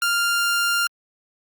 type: tone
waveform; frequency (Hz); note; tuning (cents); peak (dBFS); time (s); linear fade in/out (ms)
sawtooth; 1396.9; F6; 0; -15; 0.02-0.87; 2
effects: Opus 48 kbps